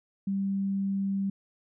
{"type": "tone", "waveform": "sine", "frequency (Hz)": 196, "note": "G3", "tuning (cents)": 0, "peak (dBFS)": -26, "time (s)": [0.27, 1.3], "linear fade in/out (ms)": 5, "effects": []}